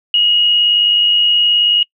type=tone with amplitude modulation; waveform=sine; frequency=2883 Hz; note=F#7; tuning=46 cents flat; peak=-7 dBFS; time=0.14-1.83 s; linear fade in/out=2 ms; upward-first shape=sine; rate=98.9 Hz; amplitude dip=35%; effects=noise-tail reverb RT60 0.1 s tail -26 dB re dry